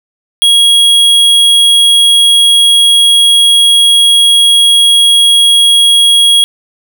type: tone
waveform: square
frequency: 3300 Hz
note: G#7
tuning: 12 cents flat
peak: -4 dBFS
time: 0.42-6.44 s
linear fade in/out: 0 ms
effects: none